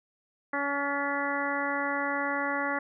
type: harmonic tone with a mistuned harmonic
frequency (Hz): 282.4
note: C#4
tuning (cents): +32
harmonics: 1 / 2 / 3 / 4 / 5 / 6 / 7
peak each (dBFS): -35 / -35 / -35 / -35 / -35 / -35 / -35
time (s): 0.53-2.79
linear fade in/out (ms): 5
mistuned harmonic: 6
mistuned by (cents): +24
effects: none